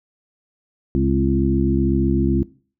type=harmonic tone with a mistuned harmonic; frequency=68 Hz; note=C#2; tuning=33 cents flat; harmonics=1 / 2 / 3 / 4 / 5; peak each=-22 / -22 / -22 / -22 / -22 dBFS; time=0.95-2.43 s; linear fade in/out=0 ms; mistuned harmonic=4; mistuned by=-39 cents; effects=noise-tail reverb RT60 0.4 s tail -19 dB re dry